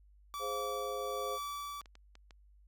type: tone with tremolo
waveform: 45% pulse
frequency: 1154 Hz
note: D6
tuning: 31 cents flat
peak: -37 dBFS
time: 0.34-1.81 s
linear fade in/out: 0 ms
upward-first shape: triangle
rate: 1.2 Hz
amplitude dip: 40%
type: chord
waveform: sine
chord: F minor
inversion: first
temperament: equal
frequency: 415.3 / 523.3 / 698.5 Hz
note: Ab4 / C5 / F5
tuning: 0 / 0 / 0 cents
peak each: -41 / -39 / -44 dBFS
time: 0.39-1.39 s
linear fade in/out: 50 ms
type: clicks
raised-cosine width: 0.2 ms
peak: -37 dBFS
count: 5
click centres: 1.815 / 1.858 / 1.954 / 2.154 / 2.308 s
effects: added 50 Hz sine -59 dBFS peak until 2.67 s